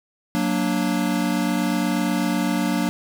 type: chord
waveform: square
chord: Gb augmented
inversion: none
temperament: equal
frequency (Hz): 185 / 233.1 / 293.7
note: Gb3 / Bb3 / D4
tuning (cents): 0 / 0 / 0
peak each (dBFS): -25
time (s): 0.35-2.89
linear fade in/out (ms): 0
effects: none